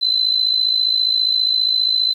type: tone with amplitude modulation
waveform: sine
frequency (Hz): 4043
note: B7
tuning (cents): +40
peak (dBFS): -11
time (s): 0.01-2.14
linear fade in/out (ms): 20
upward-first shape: sine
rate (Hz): 54.9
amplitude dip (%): 70
effects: 8-bit